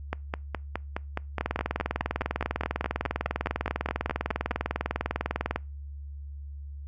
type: two click trains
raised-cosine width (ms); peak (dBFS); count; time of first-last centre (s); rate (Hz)
0.5; -14 / -12; 22 / 84; 0.13-4.514 / 1.41-5.56; 4.79 / 20
effects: noise-tail reverb RT60 0.3 s tail -26 dB re dry + added 71 Hz sine -37 dBFS peak until 6.87 s